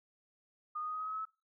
sine tone with pitch steps, 1226 / 1236 / 1246 / 1256.1 / 1266.3 / 1276.6 / 1287 / 1297.4 Hz, D#6 / D#6 / D#6 / D#6 / D#6 / D#6 / E6 / E6, -26 / -12 / +2 / +16 / +30 / +44 / -42 / -28 cents, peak -36 dBFS, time 0.75-1.254 s, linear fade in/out 10 ms, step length 63 ms, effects noise-tail reverb RT60 0.3 s tail -21 dB re dry

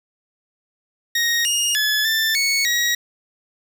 20% pulse tone with pitch steps, 1872 / 2847 / 1714 / 1773 / 2214 / 1905 Hz, A#6 / F7 / A6 / A6 / C#7 / A#6, +7 / +33 / -46 / +13 / -3 / +37 cents, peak -12 dBFS, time 1.15-2.95 s, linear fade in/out 5 ms, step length 300 ms, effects 8-bit

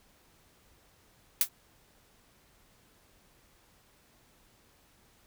blue noise with exponential decay, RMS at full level -19 dBFS, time 1.41-1.49 s, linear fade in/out 2 ms, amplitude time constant 17 ms, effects pink hiss -64 dBFS RMS until 5.26 s

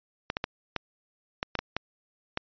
clicks, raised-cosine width 0.3 ms, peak -12 dBFS, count 9, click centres 0.301 / 0.369 / 0.441 / 0.763 / 1.429 / 1.553 / 1.59 / 1.766 / 2.374 s, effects resampled to 11025 Hz

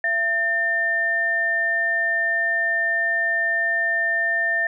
sine tone pair together, 674.6 / 1800 Hz, E5 / A6, +40 / +39 cents, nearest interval octave + perfect fourth, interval 1699 cents, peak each -28 / -19 dBFS, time 0.04-4.67 s, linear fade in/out 2 ms, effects none

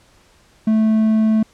triangle tone, 218.8 Hz, A3, 9 cents flat, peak -10 dBFS, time 0.67-1.43 s, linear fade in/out 5 ms, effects pink hiss -53 dBFS RMS until 1.53 s + low-pass 9000 Hz 12 dB/octave

